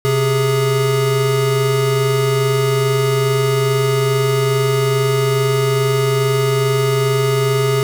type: tone pair together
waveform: square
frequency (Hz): 130.81 / 414.8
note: C3 / G#4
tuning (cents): 0 / -2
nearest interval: octave + minor sixth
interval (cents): 1998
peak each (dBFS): -17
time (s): 0.05-7.83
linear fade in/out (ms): 0
effects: none